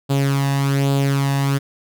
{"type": "tone with flanger", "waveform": "sawtooth", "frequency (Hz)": 138.59, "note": "C#3", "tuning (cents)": 0, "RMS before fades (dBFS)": -18, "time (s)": [0.09, 1.59], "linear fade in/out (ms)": 20, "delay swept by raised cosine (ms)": [0.25, 1.11], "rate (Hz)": 1.2, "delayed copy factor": 0.6, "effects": []}